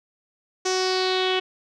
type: tone with low-pass filter sweep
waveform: sawtooth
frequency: 372.5 Hz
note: F#4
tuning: 12 cents sharp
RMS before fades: -23 dBFS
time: 0.65-1.4 s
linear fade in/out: 10 ms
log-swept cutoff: 6100 to 3100 Hz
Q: 4.8
effects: none